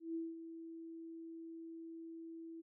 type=tone with ADSR envelope; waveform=sine; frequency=328.9 Hz; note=E4; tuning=4 cents flat; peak=-37 dBFS; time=0-2.62 s; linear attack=150 ms; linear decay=200 ms; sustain=-10 dB; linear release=21 ms; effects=none